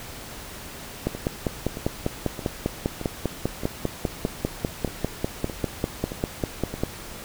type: two click trains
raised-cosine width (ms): 2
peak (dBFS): -9 / -18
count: 30 / 10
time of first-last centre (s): 1.07-6.835 / 1.15-6.74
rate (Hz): 5.03 / 1.61
effects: pink hiss -39 dBFS RMS until 7.24 s